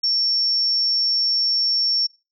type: tone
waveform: sine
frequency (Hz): 5460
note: F8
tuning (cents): -40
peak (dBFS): -17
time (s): 0.03-2.07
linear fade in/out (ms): 10
effects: noise-tail reverb RT60 0.3 s tail -22 dB re dry